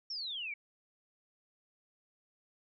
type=exponential sweep; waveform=sine; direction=down; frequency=5588 to 2217 Hz; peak=-37 dBFS; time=0.1-0.54 s; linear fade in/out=5 ms; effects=none